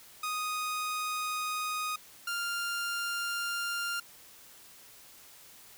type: tone pair in turn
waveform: sawtooth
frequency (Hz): 1244.5 / 1396.9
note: D#6 / F6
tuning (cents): 0 / 0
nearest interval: major second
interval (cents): 200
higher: second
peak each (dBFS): -28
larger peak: neither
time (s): 0.23-1.96 / 2.27-4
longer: neither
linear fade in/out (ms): 5
effects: white hiss -54 dBFS RMS until 5.77 s